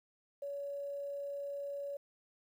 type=tone; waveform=sine; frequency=565 Hz; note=C#5; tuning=33 cents sharp; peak=-38 dBFS; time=0.42-1.97 s; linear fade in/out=5 ms; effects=11-bit